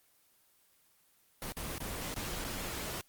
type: noise with dropouts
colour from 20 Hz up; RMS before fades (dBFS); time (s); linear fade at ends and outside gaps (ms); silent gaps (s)
pink; -39; 1.42-3.01; 1; 1.522-1.568 / 1.782-1.803 / 2.142-2.162 / 2.443-2.447
effects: white hiss -68 dBFS RMS until 3.08 s + Opus 24 kbps